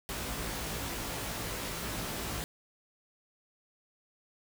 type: noise with comb filter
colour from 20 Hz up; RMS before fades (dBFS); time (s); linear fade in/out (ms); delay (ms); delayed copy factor
pink; -37; 0.09-2.44; 0; 18; +0.85
effects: none